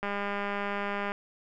click train, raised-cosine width 0.5 ms, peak -18 dBFS, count 221, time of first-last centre 0.03-1.119 s, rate 202 Hz, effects none

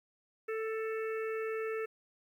harmonic tone, 442 Hz, A4, 8 cents sharp, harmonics 1 / 3 / 4 / 5 / 6, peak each -34 / -44 / -46 / -48 / -50 dBFS, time 0.48-1.86 s, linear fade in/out 10 ms, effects 11-bit

